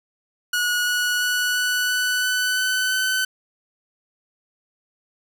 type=tone with pitch steps; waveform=sawtooth; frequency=1457 / 1465.4 / 1473.9 / 1482.5 / 1491.1 / 1499.7 / 1508.4 / 1517.1 Hz; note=F#6 / F#6 / F#6 / F#6 / F#6 / F#6 / F#6 / F#6; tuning=-27 / -17 / -7 / +3 / +13 / +23 / +33 / +43 cents; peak=-16 dBFS; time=0.53-3.25 s; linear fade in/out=5 ms; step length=340 ms; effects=none